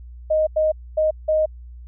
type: tone bursts at uneven times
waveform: sine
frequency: 622.3 Hz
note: D#5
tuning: in tune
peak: -15 dBFS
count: 4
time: 0.3-0.47 / 0.56-0.72 / 0.97-1.11 / 1.28-1.46 s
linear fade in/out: 10 ms
effects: added 60 Hz sine -36 dBFS peak until 1.87 s